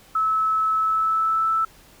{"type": "tone with pitch glide", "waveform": "sine", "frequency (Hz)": [1300, 1318.9], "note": ["E6", "E6"], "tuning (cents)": [-24, 1], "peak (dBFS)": -18, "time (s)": [0.15, 1.65], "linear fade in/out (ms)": 5, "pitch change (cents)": 25, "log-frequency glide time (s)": [0.76, 1.49], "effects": ["pink hiss -51 dBFS RMS until 2 s"]}